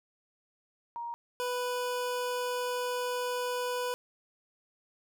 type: tone pair in turn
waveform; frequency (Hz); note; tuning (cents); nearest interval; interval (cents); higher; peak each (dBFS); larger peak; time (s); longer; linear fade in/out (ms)
sine / 25% pulse; 941 / 494.5; A#5 / B4; +16 / +2; major seventh; 1114; first; -35 / -27; second; 0.96-1.14 / 1.4-3.94; second; 0
effects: none